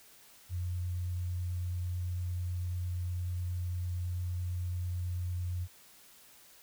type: tone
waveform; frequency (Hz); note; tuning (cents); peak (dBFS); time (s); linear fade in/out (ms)
sine; 89.1; F2; +35; -32; 0.49-5.68; 50
effects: white hiss -58 dBFS RMS until 6.62 s